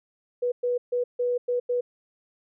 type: tone bursts at uneven times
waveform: sine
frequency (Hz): 489.5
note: B4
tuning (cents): -15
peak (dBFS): -22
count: 6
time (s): 0.42-0.52 / 0.63-0.78 / 0.92-1.04 / 1.19-1.38 / 1.48-1.6 / 1.69-1.81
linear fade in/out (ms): 10
effects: none